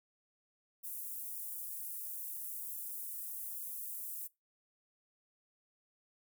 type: high-pass noise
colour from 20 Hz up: pink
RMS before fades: -43 dBFS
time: 0.83-4.28 s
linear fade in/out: 20 ms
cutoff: 11000 Hz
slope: 24 dB/octave
effects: noise-tail reverb RT60 0.2 s tail -21 dB re dry